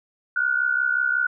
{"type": "tone pair together", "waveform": "sine", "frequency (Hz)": [1429.5, 1495], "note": ["F6", "F#6"], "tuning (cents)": [40, 17], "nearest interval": "minor second", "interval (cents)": 77, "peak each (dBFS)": -22, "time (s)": [0.36, 1.27], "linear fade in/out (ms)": 5, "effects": []}